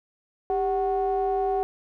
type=ring-modulated tone; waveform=triangle; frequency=176.3 Hz; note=F3; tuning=17 cents sharp; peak=-17 dBFS; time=0.5-1.63 s; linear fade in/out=0 ms; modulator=572 Hz; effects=none